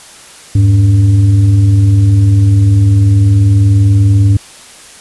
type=tone with frequency modulation; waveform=sine; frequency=102.6 Hz; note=G#2; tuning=21 cents flat; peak=-4 dBFS; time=0.55-4.37 s; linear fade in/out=5 ms; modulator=185 Hz; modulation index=0.43; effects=white hiss -35 dBFS RMS until 5 s + resampled to 24000 Hz